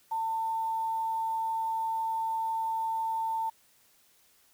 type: tone with quantisation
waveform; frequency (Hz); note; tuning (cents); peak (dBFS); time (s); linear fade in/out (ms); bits
sine; 897; A5; +33; -28; 0.11-3.5; 10; 9
effects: white hiss -64 dBFS RMS until 4.53 s